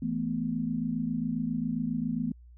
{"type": "chord", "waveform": "sine", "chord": "E suspended fourth", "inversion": "none", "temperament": "just", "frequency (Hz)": [164.81, 219.8, 247.2], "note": ["E3", "A3", "B3"], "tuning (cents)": [0, -2, 2], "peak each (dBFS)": [-34, -32, -31], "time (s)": [0.02, 2.32], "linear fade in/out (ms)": 5, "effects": ["added 60 Hz sine -49 dBFS peak until 2.57 s"]}